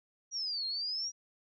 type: exponential two-way sweep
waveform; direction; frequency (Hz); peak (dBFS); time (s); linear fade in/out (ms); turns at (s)
sine; down then up; 5800 to 4186 to 5800; -33; 0.31-1.12; 50; 0.66
effects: none